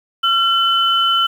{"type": "tone pair together", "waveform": "sine", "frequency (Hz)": [1363, 3028], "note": ["F6", "F#7"], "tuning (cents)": [-43, 39], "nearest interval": "octave + major second", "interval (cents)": 1382, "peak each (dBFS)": -15, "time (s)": [0.23, 1.27], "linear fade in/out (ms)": 10, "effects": ["7-bit"]}